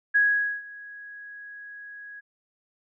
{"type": "tone with ADSR envelope", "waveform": "sine", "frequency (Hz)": 1661.2, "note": "G#6", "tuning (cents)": 0, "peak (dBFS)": -16, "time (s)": [0.14, 2.21], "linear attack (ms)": 18, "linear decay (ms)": 460, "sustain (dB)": -23, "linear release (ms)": 21, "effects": []}